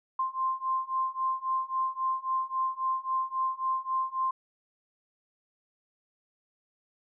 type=beating tone pair; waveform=sine; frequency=1046.5 / 1050.2 Hz; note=C6 / C6; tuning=0 / +6 cents; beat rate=3.7 Hz; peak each=-31 / -30 dBFS; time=0.19-4.31 s; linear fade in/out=5 ms; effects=none